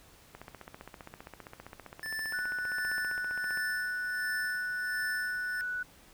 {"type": "click train", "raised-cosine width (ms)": 0.5, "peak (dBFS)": -29, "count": 50, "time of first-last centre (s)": [0.35, 3.574], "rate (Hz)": 15.2}
{"type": "tone with tremolo", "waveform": "square", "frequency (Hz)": 1760, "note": "A6", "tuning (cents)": 0, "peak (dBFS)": -34, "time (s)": [2.03, 5.61], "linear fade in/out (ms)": 0, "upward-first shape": "sine", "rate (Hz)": 1.4, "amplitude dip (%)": 70}
{"type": "tone", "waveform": "sine", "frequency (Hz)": 1480, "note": "F#6", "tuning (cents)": 0, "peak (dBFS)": -32, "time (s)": [2.33, 5.83], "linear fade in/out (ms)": 5}
{"effects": ["pink hiss -58 dBFS RMS until 6.13 s"]}